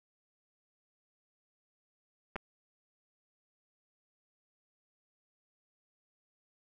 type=clicks; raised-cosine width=0.5 ms; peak=-23 dBFS; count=2; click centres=2.358 / 2.363 s; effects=none